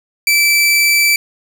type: tone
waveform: sawtooth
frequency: 2323 Hz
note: D7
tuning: 20 cents flat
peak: -6 dBFS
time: 0.27-1.16 s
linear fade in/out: 2 ms
effects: none